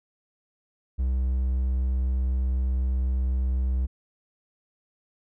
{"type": "tone", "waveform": "triangle", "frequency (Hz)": 64, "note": "C2", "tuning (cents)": -38, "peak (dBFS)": -20, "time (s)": [0.98, 3.87], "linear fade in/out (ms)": 20, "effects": []}